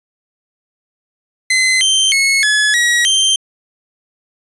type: tone with pitch steps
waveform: sawtooth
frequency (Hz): 2050 / 3126 / 2185 / 1703 / 1910 / 3142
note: C7 / G7 / C#7 / G#6 / A#6 / G7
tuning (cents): -36 / -6 / -26 / +43 / +42 / +3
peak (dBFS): -7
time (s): 1.5-3.36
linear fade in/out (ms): 5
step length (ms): 310
effects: resampled to 24000 Hz